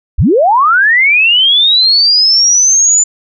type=linear sweep; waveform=sine; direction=up; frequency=30.87 to 7080 Hz; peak=-5 dBFS; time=0.18-3.04 s; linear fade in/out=10 ms; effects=none